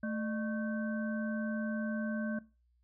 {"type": "harmonic tone with a mistuned harmonic", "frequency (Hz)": 220, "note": "A3", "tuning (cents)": 0, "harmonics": [1, 3, 5, 7], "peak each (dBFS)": [-34, -42, -53, -42], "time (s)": [0.03, 2.39], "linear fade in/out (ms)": 5, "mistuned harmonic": 3, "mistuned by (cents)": -150, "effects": ["noise-tail reverb RT60 0.3 s tail -19 dB re dry", "added 60 Hz sine -68 dBFS peak until 2.83 s"]}